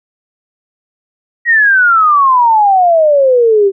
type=exponential sweep; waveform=sine; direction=down; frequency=1919 to 382.9 Hz; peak=-5 dBFS; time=1.45-3.72 s; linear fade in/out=50 ms; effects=none